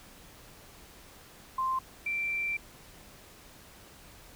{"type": "tone pair in turn", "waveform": "sine", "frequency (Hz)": [1046.5, 2349], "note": ["C6", "D7"], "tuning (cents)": [0, 0], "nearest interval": "octave + major second", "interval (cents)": 1400, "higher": "second", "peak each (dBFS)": [-27, -29], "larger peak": "first", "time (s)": [[1.58, 1.79], [2.06, 2.57]], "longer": "second", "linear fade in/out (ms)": 5, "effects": ["pink hiss -53 dBFS RMS until 4.35 s"]}